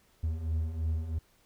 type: beating tone pair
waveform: triangle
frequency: 77.78 / 80.78 Hz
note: D#2 / E2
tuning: 0 / -35 cents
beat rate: 3 Hz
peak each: -34 / -28 dBFS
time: 0.23-1.19 s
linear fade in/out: 10 ms
effects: pink hiss -66 dBFS RMS until 1.45 s